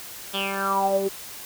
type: tone with low-pass filter sweep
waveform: 10% pulse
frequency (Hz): 196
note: G3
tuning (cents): 0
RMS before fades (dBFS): -24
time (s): 0.33-1.09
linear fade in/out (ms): 20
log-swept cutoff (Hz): 3600 to 390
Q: 8.7
effects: white hiss -39 dBFS RMS until 1.45 s